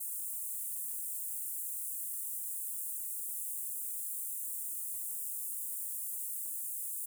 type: high-pass noise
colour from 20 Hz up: pink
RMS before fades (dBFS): -39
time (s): 0-7.06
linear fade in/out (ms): 10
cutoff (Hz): 8300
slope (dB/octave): 48
effects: none